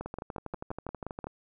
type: two click trains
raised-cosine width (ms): 1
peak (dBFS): -22 / -23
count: 8 / 16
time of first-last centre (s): 0.01-1.242 / 0.06-1.27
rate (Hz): 5.68 / 12.4
effects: none